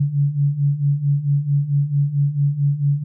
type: beating tone pair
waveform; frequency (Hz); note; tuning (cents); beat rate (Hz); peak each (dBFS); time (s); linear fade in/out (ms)
sine; 140 / 144.5; C#3 / D3; +18 / -28; 4.5; -21 / -17; 0-3.04; 10
effects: none